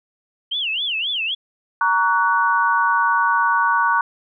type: tone with vibrato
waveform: sine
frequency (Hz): 3000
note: F#7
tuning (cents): +23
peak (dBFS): -20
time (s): 0.51-1.35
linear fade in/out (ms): 10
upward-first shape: sine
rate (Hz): 3.8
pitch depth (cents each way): 260
type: chord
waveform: sine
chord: F# major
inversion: first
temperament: equal with one note detuned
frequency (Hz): 932.3 / 1129.4 / 1480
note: A#5 / C#6 / F#6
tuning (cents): 0 / +32 / 0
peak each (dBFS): -19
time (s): 1.81-4.01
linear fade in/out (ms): 2
effects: none